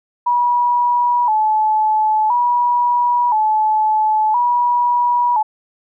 sine tone with vibrato, 914 Hz, A#5, 34 cents flat, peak -12 dBFS, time 0.26-5.43 s, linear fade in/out 10 ms, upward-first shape square, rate 0.49 Hz, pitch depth 100 cents each way, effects none

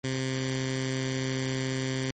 10% pulse tone with notch filter, 131.4 Hz, C3, 8 cents sharp, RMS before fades -30 dBFS, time 0.04-2.11 s, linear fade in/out 2 ms, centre 740 Hz, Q 0.61, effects MP3 32 kbps

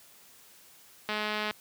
click train, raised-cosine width 0.3 ms, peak -16 dBFS, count 90, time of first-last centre 1.09-1.51 s, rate 212 Hz, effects white hiss -56 dBFS RMS until 1.6 s + high-pass 80 Hz 12 dB/octave

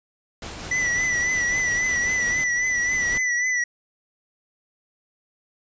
pink noise with tremolo, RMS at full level -34 dBFS, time 0.42-2.44 s, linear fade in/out 2 ms, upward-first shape sine, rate 5.5 Hz, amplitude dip 25%
square tone with vibrato, 1972 Hz, B6, 3 cents flat, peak -21 dBFS, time 0.71-3.64 s, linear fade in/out 5 ms, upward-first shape triangle, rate 3.7 Hz, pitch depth 55 cents each way
pink noise with exponential growth, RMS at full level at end -33 dBFS, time 1.06-3.18 s, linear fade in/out 5 ms, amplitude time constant 460 ms
effects resampled to 16000 Hz

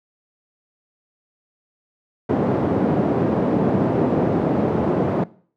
pink band-pass noise, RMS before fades -19 dBFS, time 2.29-5.24 s, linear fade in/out 5 ms, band 160 to 520 Hz, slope 12 dB/octave, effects noise-tail reverb RT60 0.5 s tail -21 dB re dry + high-pass 100 Hz 12 dB/octave

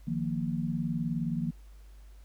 sine chord, Eb suspended second, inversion none, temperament equal, 155.56 / 174.61 / 233.1 Hz, Eb3 / F3 / Bb3, 0 / 0 / 0 cents, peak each -33 dBFS, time 0.07-1.51 s, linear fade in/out 10 ms, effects added 50 Hz sine -48 dBFS peak until 2.24 s + pink hiss -65 dBFS RMS until 2.24 s

